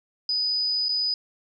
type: tone with dropouts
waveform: sine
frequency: 4978 Hz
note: D#8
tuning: in tune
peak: -22 dBFS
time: 0.29-1.14 s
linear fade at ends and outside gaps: 2 ms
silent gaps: 0.885-0.891 s
effects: none